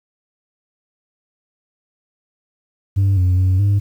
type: tone with pitch steps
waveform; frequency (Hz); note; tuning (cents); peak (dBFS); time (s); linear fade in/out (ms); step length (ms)
sine; 97.9 / 91.1 / 93.1 / 100.8; G2 / F#2 / F#2 / G2; -2 / -26 / +11 / +49; -9; 2.96-3.8; 20; 210
effects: tanh soft clip ceiling -11 dBFS + 8-bit